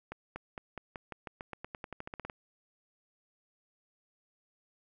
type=accelerating click train; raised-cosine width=0.5 ms; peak=-25 dBFS; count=19; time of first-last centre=0.12-2.298 s; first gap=240 ms; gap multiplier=0.91; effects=none

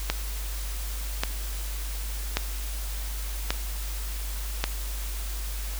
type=click train; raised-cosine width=0.2 ms; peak=-6 dBFS; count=5; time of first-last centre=0.1-4.64 s; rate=0.881 Hz; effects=added 50 Hz sine -30 dBFS peak until 5.79 s + white hiss -39 dBFS RMS until 5.79 s

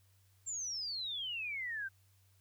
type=exponential sweep; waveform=sine; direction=down; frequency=7459 to 1527 Hz; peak=-37 dBFS; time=0.46-1.89 s; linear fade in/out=20 ms; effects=added 96 Hz sine -66 dBFS peak until 2.4 s + white hiss -73 dBFS RMS until 2.4 s

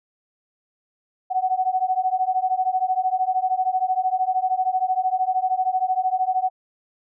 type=beating tone pair; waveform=sine; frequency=740 / 753 Hz; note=F#5 / F#5; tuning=0 / +30 cents; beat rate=13 Hz; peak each=-22 dBFS; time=1.3-6.5 s; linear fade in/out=20 ms; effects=none

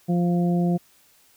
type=harmonic tone; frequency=174.61 Hz; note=F3; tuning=in tune; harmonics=1 / 2 / 3 / 4; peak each=-19 / -28 / -34 / -32 dBFS; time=0.08-0.78 s; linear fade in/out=20 ms; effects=white hiss -58 dBFS RMS until 1.36 s

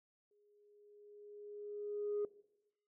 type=tone with exponential growth; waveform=sine; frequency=413.9 Hz; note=G#4; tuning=6 cents flat; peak=-32 dBFS; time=0.31-2.25 s; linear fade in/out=2 ms; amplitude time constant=420 ms; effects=noise-tail reverb RT60 0.9 s tail -19 dB re dry + tanh soft clip ceiling -31 dBFS

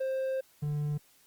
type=tone pair in turn; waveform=triangle; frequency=528 / 147.88 Hz; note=C5 / D3; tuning=+16 / +12 cents; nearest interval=octave + minor seventh; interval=2204 cents; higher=first; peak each=-27 dBFS; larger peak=neither; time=0-0.41 / 0.62-0.98 s; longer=first; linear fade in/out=10 ms; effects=white hiss -63 dBFS RMS until 1.26 s + Opus 32 kbps

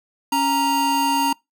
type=tone pair together; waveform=square; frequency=277.2 / 932.3 Hz; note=C#4 / A#5; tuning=0 / 0 cents; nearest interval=octave + major sixth; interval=2100 cents; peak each=-24 / -19 dBFS; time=0.32-1.33 s; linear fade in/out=5 ms; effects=noise-tail reverb RT60 0.2 s tail -26 dB re dry

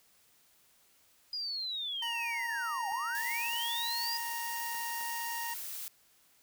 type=linear two-way sweep; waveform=sine; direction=down then up; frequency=4945 to 749 to 4945 Hz; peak=-34 dBFS; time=1.33-4.17 s; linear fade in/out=2 ms; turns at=2.89 s
type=tone; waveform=25% pulse; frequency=932.3 Hz; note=A#5; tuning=in tune; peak=-33 dBFS; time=2.02-5.54 s; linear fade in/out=5 ms
type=clicks; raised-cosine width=0.5 ms; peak=-38 dBFS; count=5; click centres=2.921 / 3.485 / 3.534 / 4.747 / 5.01 s
type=noise; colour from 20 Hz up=blue; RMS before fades=-41 dBFS; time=3.15-5.88 s; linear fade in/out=0 ms
effects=white hiss -66 dBFS RMS until 6.42 s

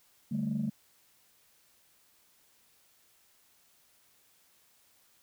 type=chord; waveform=sine; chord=D suspended fourth; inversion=none; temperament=equal; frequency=146.83 / 196 / 220 Hz; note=D3 / G3 / A3; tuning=0 / 0 / 0 cents; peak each=-35 / -34 / -31 dBFS; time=0.31-0.7 s; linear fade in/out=10 ms; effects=tanh soft clip ceiling -23 dBFS + white hiss -66 dBFS RMS until 5.22 s

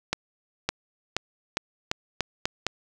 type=accelerating click train; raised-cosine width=0.2 ms; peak=-7 dBFS; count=8; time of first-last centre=0.13-2.667 s; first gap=560 ms; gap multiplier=0.85; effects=none

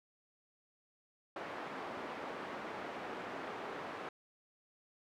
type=band-pass noise; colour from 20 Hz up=pink; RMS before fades=-44 dBFS; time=1.36-4.09 s; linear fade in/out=2 ms; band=330 to 1700 Hz; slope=12 dB/octave; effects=none

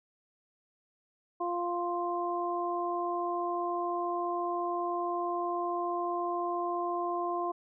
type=harmonic tone; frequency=349.2 Hz; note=F4; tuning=in tune; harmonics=1 / 2 / 3; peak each=-34 / -34 / -34 dBFS; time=1.4-7.52 s; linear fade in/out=10 ms; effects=none

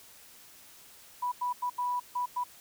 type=tone bursts at uneven times; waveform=sine; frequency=984 Hz; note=B5; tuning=7 cents flat; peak=-28 dBFS; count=6; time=1.22-1.32 / 1.41-1.53 / 1.62-1.7 / 1.78-2 / 2.15-2.26 / 2.36-2.44 s; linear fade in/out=10 ms; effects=white hiss -54 dBFS RMS until 2.6 s

